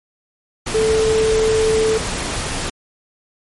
sine tone in noise, 440 Hz, A4, in tune, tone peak -13 dBFS, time 0.74-1.98 s, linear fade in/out 10 ms, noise pink, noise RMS -23 dBFS, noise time 0.66-2.7 s, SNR +7 dB, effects MP3 48 kbps

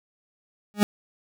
40% pulse tone with exponential growth, 206.7 Hz, G#3, 8 cents flat, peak -12 dBFS, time 0.74-0.83 s, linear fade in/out 0 ms, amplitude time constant 18 ms, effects none

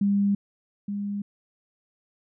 sine tone pair in turn, 200.8 / 202.7 Hz, G3 / G#3, +42 / -42 cents, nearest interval unison, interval 16 cents, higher second, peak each -19 / -27 dBFS, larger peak first, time 0.01-0.35 / 0.88-1.22 s, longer neither, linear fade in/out 5 ms, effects none

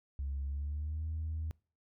sine tone with pitch glide, 69 to 79.26 Hz, C#2 to D#2, -7 to +33 cents, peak -33 dBFS, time 0.19-1.51 s, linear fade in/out 0 ms, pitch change +240 cents, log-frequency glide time 0.45-1.05 s, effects noise-tail reverb RT60 0.4 s tail -26 dB re dry + tanh soft clip ceiling -31 dBFS

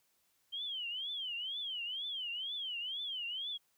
sine tone with vibrato, 3116 Hz, G7, 11 cents flat, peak -37 dBFS, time 0.52-3.58 s, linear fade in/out 20 ms, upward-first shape triangle, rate 2.1 Hz, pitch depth 230 cents each way, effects white hiss -75 dBFS RMS until 3.77 s

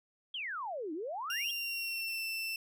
sine exponential two-way sweep, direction down then up, 3360 to 296.2 to 3360 Hz, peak -36 dBFS, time 0.34-1.51 s, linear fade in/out 5 ms, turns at 0.93 s
30% pulse tone with pitch glide, 2796 to 2670 Hz, F7 to E7, +1 to +22 cents, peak -32 dBFS, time 1.3-2.56 s, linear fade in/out 2 ms, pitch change -79 cents, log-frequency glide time 1.46-2.24 s
effects none

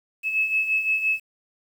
sine beating tone pair, 2590 / 2595.8 Hz, E7 / E7, -31 / -27 cents, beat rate 5.8 Hz, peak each -28 / -21 dBFS, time 0.23-1.2 s, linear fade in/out 50 ms, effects 8-bit

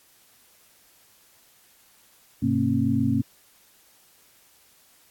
sine tone cluster, 101.8 / 128.6 / 227.8 / 270 Hz, G#2 / C3 / A#3 / C#4, -34 / -30 / -40 / -45 cents, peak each -28 / -27 / -24 / -24 dBFS, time 2.42-3.22 s, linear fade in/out 10 ms, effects white hiss -58 dBFS RMS until 5.1 s + AAC 64 kbps

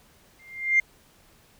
sine tone with exponential growth, 2100 Hz, C7, 6 cents sharp, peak -13 dBFS, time 0.39-0.8 s, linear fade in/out 5 ms, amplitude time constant 87 ms, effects tanh soft clip ceiling -11 dBFS + pink hiss -58 dBFS RMS until 1.59 s

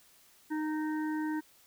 harmonic tone, 309 Hz, D#4, 12 cents flat, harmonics 1 / 3 / 5 / 6, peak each -31 / -41 / -45 / -47 dBFS, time 0.5-1.41 s, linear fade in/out 20 ms, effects white hiss -62 dBFS RMS until 1.66 s

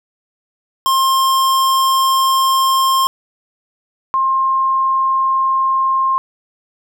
square / sine tone pair in turn, 1062 / 1062 Hz, C6 / C6, +25 / +25 cents, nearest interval unison, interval 0 cents, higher neither, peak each -12 dBFS, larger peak neither, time 0.86-3.07 / 4.14-6.18 s, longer first, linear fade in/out 0 ms, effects none

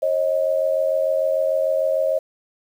sine tone pair together, 540 / 626.7 Hz, C#5 / D#5, -45 / +12 cents, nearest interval minor third, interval 257 cents, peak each -20 dBFS, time 0.02-2.19 s, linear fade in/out 10 ms, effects 8-bit

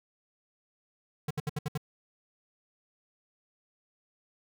square tone bursts, 149.7 Hz, D3, 33 cents sharp, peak -30 dBFS, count 6, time 1.28-1.777 s, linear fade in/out 5 ms, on 27 ms, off 67 ms, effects none

